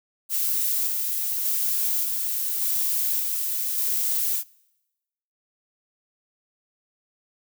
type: noise with tremolo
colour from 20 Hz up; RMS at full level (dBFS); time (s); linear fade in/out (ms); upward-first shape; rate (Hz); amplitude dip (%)
violet; -24; 0.29-4.44; 50; square; 0.86; 25
effects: noise-tail reverb RT60 1.0 s tail -25 dB re dry